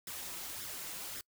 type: noise with flanger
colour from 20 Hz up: white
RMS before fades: -43 dBFS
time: 0.07-1.21 s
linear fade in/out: 2 ms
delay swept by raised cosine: 0.55 to 6.25 ms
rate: 1.8 Hz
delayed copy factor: +0.65
effects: noise-tail reverb RT60 0.1 s tail -26 dB re dry